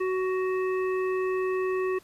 harmonic tone, 373 Hz, F#4, 14 cents sharp, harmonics 1 / 3 / 5 / 7, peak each -25 / -35 / -39 / -42 dBFS, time 0-1.99 s, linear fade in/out 10 ms, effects pink hiss -57 dBFS RMS until 2.03 s + resampled to 32000 Hz

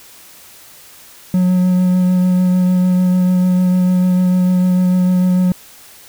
triangle tone with vibrato, 182.2 Hz, F#3, 26 cents flat, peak -8 dBFS, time 1.34-5.52 s, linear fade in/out 2 ms, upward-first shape sine, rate 6.7 Hz, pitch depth 12 cents each way, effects white hiss -41 dBFS RMS until 6.08 s

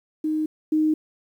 sine tone pair in turn, 310 / 310 Hz, D#4 / D#4, -6 / -6 cents, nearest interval unison, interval 0 cents, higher neither, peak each -21 / -17 dBFS, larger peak second, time 0.24-0.46 / 0.72-0.94 s, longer neither, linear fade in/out 5 ms, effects 9-bit

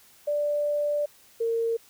sine tone pair in turn, 587.3 / 458.8 Hz, D5 / A#4, 0 / -28 cents, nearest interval major third, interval 428 cents, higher first, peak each -23 dBFS, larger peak neither, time 0.27-1.06 / 1.4-1.77 s, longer first, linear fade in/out 10 ms, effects white hiss -56 dBFS RMS until 1.89 s

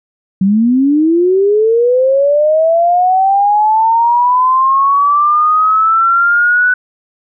sine linear sweep, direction up, 185 to 1493 Hz, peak -7 dBFS, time 0.41-6.74 s, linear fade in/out 5 ms, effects none

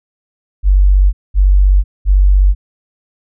sine tone bursts, 47.85 Hz, G1, 41 cents flat, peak -5 dBFS, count 3, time 0.63-2.55 s, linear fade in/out 50 ms, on 500 ms, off 210 ms, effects none

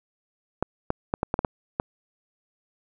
clicks, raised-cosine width 1 ms, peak -9 dBFS, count 8, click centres 0.626 / 0.904 / 1.139 / 1.231 / 1.341 / 1.391 / 1.448 / 1.799 s, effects none

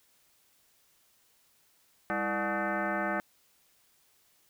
sine tone with frequency modulation, 466.2 Hz, A#4, in tune, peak -28 dBFS, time 2.1-3.2 s, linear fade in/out 0 ms, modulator 265 Hz, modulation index 5.2, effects white hiss -67 dBFS RMS until 4.49 s

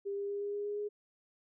sine tone with pitch steps, 399.5 / 402 / 404.6 / 407.2 / 409.8 / 412.4 / 415 Hz, G4 / G4 / G#4 / G#4 / G#4 / G#4 / G#4, +33 / +44 / -45 / -34 / -23 / -12 / -1 cents, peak -34 dBFS, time 0.05-0.89 s, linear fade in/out 20 ms, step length 120 ms, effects none

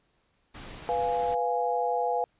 pink noise, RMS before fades -43 dBFS, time 0.54-1.35 s, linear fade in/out 10 ms
sine chord, F diminished, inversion second, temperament equal, 493.9 / 698.5 / 830.6 Hz, Cb5 / F5 / Ab5, 0 / 0 / 0 cents, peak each -29 dBFS, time 0.89-2.24 s, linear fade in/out 0 ms
effects pink hiss -71 dBFS RMS until 2.39 s + resampled to 8000 Hz

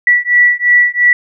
sine beating tone pair, 1950 / 1952.9 Hz, B6 / B6, -23 / -20 cents, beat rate 2.9 Hz, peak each -10 dBFS, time 0.07-1.13 s, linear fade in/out 2 ms, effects none

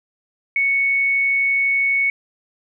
sine tone, 2217 Hz, C#7, in tune, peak -15 dBFS, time 0.56-2.1 s, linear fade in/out 2 ms, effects none

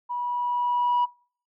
sine tone with level ramp, 973 Hz, B5, 26 cents flat, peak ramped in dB -27 to -17 dBFS, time 0.09-1.06 s, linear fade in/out 20 ms, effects noise-tail reverb RT60 0.5 s tail -26 dB re dry + tanh soft clip ceiling -17 dBFS

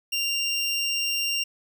25% pulse tone, 2782 Hz, F7, 7 cents flat, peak -20 dBFS, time 0.12-1.44 s, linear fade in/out 10 ms, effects none

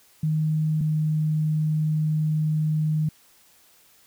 sine tone pair in turn, 155.56 / 154.66 Hz, D#3 / D#3, 0 / -10 cents, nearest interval unison, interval 10 cents, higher first, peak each -20 dBFS, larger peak neither, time 0.23-0.81 / 0.81-3.09 s, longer second, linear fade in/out 5 ms, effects white hiss -57 dBFS RMS until 4.06 s

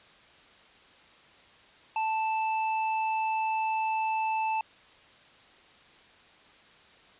square tone, 880 Hz, A5, in tune, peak -27 dBFS, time 1.96-4.61 s, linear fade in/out 2 ms, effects white hiss -56 dBFS RMS until 7.19 s + resampled to 8000 Hz

